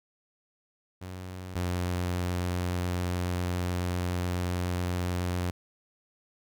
sawtooth tone pair in turn, 92 / 89.28 Hz, F#2 / F2, -9 / +39 cents, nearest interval minor second, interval 52 cents, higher first, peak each -34 / -24 dBFS, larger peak second, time 1.01-1.55 / 1.55-5.51 s, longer second, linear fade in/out 10 ms, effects none

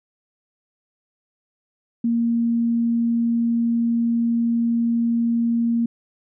sine tone, 233.1 Hz, A#3, in tune, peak -17 dBFS, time 2.04-5.86 s, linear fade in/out 5 ms, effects none

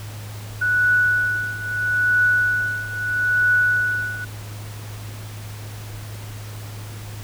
sine tone with tremolo, 1476 Hz, F#6, 5 cents flat, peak -13 dBFS, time 0.61-4.25 s, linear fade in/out 10 ms, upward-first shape triangle, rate 0.77 Hz, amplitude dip 85%, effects added 105 Hz sine -32 dBFS peak until 7.23 s + pink hiss -40 dBFS RMS until 7.23 s

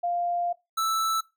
sine / square tone pair in turn, 698.5 / 1318.6 Hz, F5 / E6, 0 / 0 cents, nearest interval major seventh, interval 1100 cents, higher second, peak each -24 dBFS, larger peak neither, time 0.03-0.53 / 0.77-1.21 s, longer first, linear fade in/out 10 ms, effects noise-tail reverb RT60 0.2 s tail -19 dB re dry

